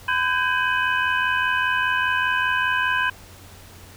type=tone cluster; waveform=sine; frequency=1011 / 1539 / 1624 / 2523 / 2996 Hz; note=B5 / G6 / G#6 / D#7 / F#7; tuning=+40 / -32 / -39 / +23 / +21 cents; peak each=-24 / -24 / -24 / -28 / -31 dBFS; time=0.08-3.1 s; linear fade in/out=5 ms; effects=added 91 Hz sine -46 dBFS peak until 3.96 s + pink hiss -46 dBFS RMS until 3.96 s